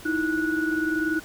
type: tone cluster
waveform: sine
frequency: 313 / 333.5 / 1468 Hz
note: D#4 / E4 / F#6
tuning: +10 / +20 / -14 cents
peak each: -25 / -29 / -27 dBFS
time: 0.05-1.2 s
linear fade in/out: 10 ms
effects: pink hiss -44 dBFS RMS until 1.24 s